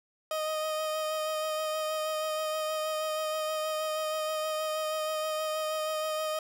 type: tone with vibrato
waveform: 30% pulse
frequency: 622.3 Hz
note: D#5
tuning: in tune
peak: -27 dBFS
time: 0.31-6.39 s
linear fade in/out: 2 ms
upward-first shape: sine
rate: 6.3 Hz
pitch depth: 15 cents each way
effects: none